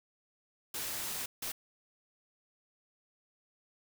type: noise bursts at uneven times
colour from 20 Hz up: white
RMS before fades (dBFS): -38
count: 2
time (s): 0.74-1.26 / 1.42-1.52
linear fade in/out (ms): 5
effects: none